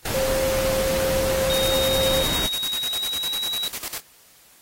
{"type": "noise", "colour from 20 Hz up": "pink", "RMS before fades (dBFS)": -27, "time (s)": [0.05, 2.47], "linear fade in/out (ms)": 5}
{"type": "tone", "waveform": "sine", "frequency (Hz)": 530, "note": "C5", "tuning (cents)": 22, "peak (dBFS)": -21, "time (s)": [0.14, 2.23], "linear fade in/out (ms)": 5}
{"type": "tone with pitch glide", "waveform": "sine", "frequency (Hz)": [3729, 3865], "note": ["A#7", "B7"], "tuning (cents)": [0, -38], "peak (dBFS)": -24, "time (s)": [1.5, 3.68], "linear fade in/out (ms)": 0, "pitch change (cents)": 62, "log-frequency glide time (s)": [1.81, 3.46]}
{"type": "noise with tremolo", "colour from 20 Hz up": "white", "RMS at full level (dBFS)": -30, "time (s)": [1.53, 4.01], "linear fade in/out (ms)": 10, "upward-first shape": "square", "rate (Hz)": 10, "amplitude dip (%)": 75}
{"effects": ["white hiss -53 dBFS RMS until 4.61 s", "AAC 48 kbps"]}